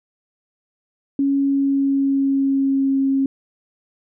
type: tone with pitch glide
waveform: sine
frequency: 277.2 to 270.9 Hz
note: C#4 to C#4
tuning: 0 to -40 cents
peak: -15 dBFS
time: 1.19-3.26 s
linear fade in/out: 2 ms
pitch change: -40 cents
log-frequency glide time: 1.36-2.99 s
effects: none